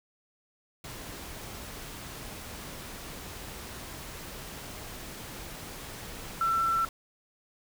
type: tone in noise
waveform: sine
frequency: 1342 Hz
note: E6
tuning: 31 cents sharp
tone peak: -24 dBFS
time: 6.41-6.85 s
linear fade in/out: 2 ms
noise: pink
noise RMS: -42 dBFS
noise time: 0.84-6.89 s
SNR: +15 dB
effects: none